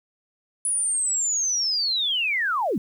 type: linear sweep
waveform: sine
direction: down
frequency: 9956 to 165.2 Hz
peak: -21 dBFS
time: 0.65-2.78 s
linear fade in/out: 2 ms
effects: 9-bit